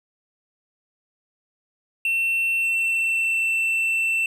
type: tone with pitch glide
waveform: triangle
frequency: 2700 to 2680 Hz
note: E7 to E7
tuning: +41 to +28 cents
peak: -18 dBFS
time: 2.05-4.26 s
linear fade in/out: 2 ms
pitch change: -13 cents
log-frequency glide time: 2.59-3.5 s
effects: none